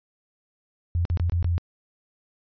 sine tone with dropouts, 86.1 Hz, F2, 24 cents flat, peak -20 dBFS, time 0.95-1.58 s, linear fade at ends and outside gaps 0 ms, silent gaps 1.052-1.1 / 1.173-1.198 / 1.297-1.321 / 1.427-1.445 s, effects resampled to 11025 Hz

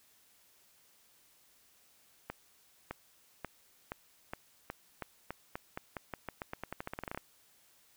accelerating click train, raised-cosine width 0.5 ms, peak -23 dBFS, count 26, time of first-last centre 2.3-7.175 s, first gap 610 ms, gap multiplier 0.88, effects white hiss -66 dBFS RMS until 7.96 s

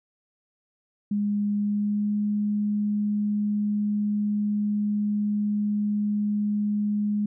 sine tone with pitch glide, 205.6 to 207.9 Hz, G#3 to G#3, -17 to +2 cents, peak -22 dBFS, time 1.11-7.26 s, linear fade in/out 5 ms, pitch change +19 cents, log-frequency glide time 1.56-2.14 s, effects none

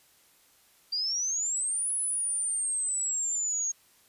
sine exponential two-way sweep, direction up then down, 4699 to 10310 to 6540 Hz, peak -27 dBFS, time 0.92-3.72 s, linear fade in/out 10 ms, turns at 1.93 s, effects white hiss -62 dBFS RMS until 4.08 s + resampled to 32000 Hz

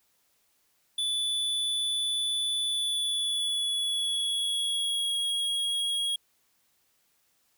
square tone with pitch glide, 3474 to 3302 Hz, A7 to G#7, -23 to -11 cents, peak -27 dBFS, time 0.98-6.16 s, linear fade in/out 5 ms, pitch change -88 cents, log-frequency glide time 2.65-5.21 s, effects white hiss -70 dBFS RMS until 7.57 s

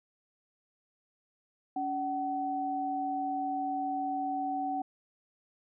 sine tone pair together, 283.1 / 755.8 Hz, C#4 / F#5, +37 / +37 cents, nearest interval octave + perfect fourth, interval 1700 cents, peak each -36 / -31 dBFS, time 1.76-4.82 s, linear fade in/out 5 ms, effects none

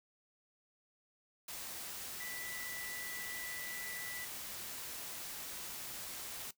sine tone in noise, 1975.5 Hz, B6, in tune, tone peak -45 dBFS, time 2.2-4.25 s, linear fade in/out 5 ms, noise white, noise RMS -45 dBFS, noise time 1.48-6.51 s, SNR -3 dB, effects noise-tail reverb RT60 0.1 s tail -17 dB re dry

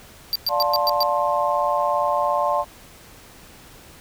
square tone bursts, 4683 Hz, D8, 6 cents flat, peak -19 dBFS, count 6, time 0.33-1.03 s, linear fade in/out 0 ms, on 25 ms, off 110 ms
sine chord, D minor seventh, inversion none, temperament just, 587.3 / 704.8 / 881 / 1057.2 Hz, D5 / F5 / A5 / C6, 0 / +16 / +2 / +18 cents, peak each -23 / -25 / -24 / -23 dBFS, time 0.48-2.65 s, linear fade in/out 50 ms
effects pink hiss -46 dBFS RMS until 4 s

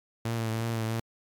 sawtooth tone with vibrato, 113.5 Hz, A#2, 46 cents flat, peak -24 dBFS, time 0.25-1 s, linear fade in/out 5 ms, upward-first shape triangle, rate 2.9 Hz, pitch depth 41 cents each way, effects MP3 96 kbps

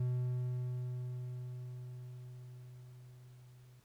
triangle tone with level ramp, 124.7 Hz, B2, 17 cents sharp, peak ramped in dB -29 to -55 dBFS, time 0-3.8 s, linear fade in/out 5 ms, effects pink hiss -70 dBFS RMS until 3.84 s

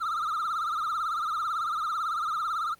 triangle tone with vibrato, 1283 Hz, E6, 47 cents flat, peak -25 dBFS, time 0-2.75 s, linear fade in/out 20 ms, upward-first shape triangle, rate 18 Hz, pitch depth 150 cents each way, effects pink hiss -59 dBFS RMS until 2.79 s + Opus 32 kbps

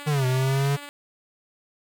5% pulse tone with tremolo, 288 Hz, D4, 34 cents flat, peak -25 dBFS, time 0-0.89 s, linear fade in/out 0 ms, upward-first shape sine, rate 17 Hz, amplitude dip 30%
square linear two-way sweep, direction down then up, 155.56 to 127 to 142.5 Hz, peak -21 dBFS, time 0.06-0.77 s, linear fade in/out 20 ms, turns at 0.26 s
effects none

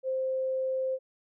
sine tone, 523.3 Hz, C5, in tune, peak -27 dBFS, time 0.03-0.99 s, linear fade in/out 50 ms, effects none

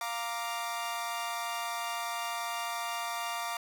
sawtooth chord, Bb major, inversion second, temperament equal, 698.5 / 932.3 / 1174.7 Hz, F5 / Bb5 / D6, 0 / 0 / 0 cents, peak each -34 dBFS, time 0.01-3.57 s, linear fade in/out 2 ms, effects none

